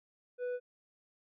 triangle tone with tanh clipping, 493.9 Hz, B4, in tune, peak -35 dBFS, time 0.38-0.6 s, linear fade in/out 50 ms, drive 10 dB, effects none

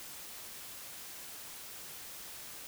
silence, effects white hiss -47 dBFS RMS until 2.67 s

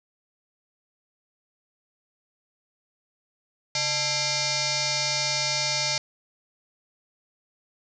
sine tone with frequency modulation, 138.59 Hz, C#3, in tune, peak -23 dBFS, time 3.75-5.98 s, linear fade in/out 2 ms, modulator 744 Hz, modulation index 8, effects none

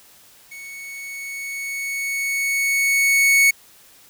45% pulse tone with level ramp, 2217 Hz, C#7, in tune, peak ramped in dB -35 to -11 dBFS, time 0.51-3.51 s, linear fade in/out 10 ms, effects white hiss -50 dBFS RMS until 4.09 s

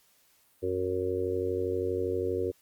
harmonic tone, 92.5 Hz, F#2, in tune, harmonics 1 / 3 / 4 / 5 / 6, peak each -37 / -38 / -31 / -31 / -40 dBFS, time 0.62-2.52 s, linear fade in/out 20 ms, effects white hiss -65 dBFS RMS until 2.61 s + Opus 48 kbps

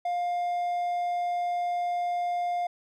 triangle tone, 705 Hz, F5, 16 cents sharp, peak -24 dBFS, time 0.05-2.67 s, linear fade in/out 5 ms, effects none

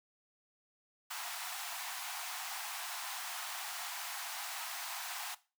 pink high-pass noise, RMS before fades -42 dBFS, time 1.1-5.35 s, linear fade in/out 10 ms, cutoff 690 Hz, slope 96 dB/octave, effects noise-tail reverb RT60 0.3 s tail -17 dB re dry

